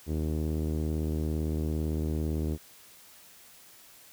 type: tone with low-pass filter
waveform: sawtooth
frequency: 77.78 Hz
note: D#2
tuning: in tune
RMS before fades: -30 dBFS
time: 0.06-2.58 s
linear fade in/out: 50 ms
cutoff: 370 Hz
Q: 1.8
effects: white hiss -54 dBFS RMS until 4.12 s